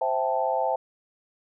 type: chord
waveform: sine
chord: A minor seventh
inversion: first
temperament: equal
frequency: 523.3 / 659.3 / 784 / 880 Hz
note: C5 / E5 / G5 / A5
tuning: 0 / 0 / 0 / 0 cents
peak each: -28 dBFS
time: 0.01-0.76 s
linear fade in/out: 5 ms
effects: none